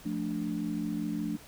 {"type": "chord", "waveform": "sine", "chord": "D minor", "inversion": "first", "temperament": "equal", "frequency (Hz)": [174.61, 220, 293.7], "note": ["F3", "A3", "D4"], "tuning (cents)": [0, 0, 0], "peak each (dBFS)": [-36, -34, -34], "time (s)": [0.05, 1.37], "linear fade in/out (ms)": 10, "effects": ["pink hiss -52 dBFS RMS until 1.47 s"]}